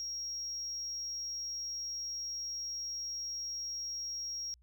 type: tone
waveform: sine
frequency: 5600 Hz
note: F8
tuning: 4 cents sharp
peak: -35 dBFS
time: 0-4.54 s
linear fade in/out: 0 ms
effects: tanh soft clip ceiling -34 dBFS + added 60 Hz sine -61 dBFS peak until 4.62 s